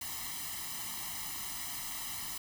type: noise with comb filter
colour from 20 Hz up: white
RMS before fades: -40 dBFS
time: 0.01-2.38 s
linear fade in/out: 5 ms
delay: 0.99 ms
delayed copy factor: +1
effects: none